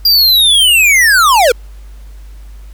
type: linear sweep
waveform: square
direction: down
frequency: 4833 to 443.3 Hz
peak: -6 dBFS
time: 0.05-1.52 s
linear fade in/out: 5 ms
effects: added 50 Hz sine -29 dBFS peak until 2.73 s + pink hiss -48 dBFS RMS until 2.73 s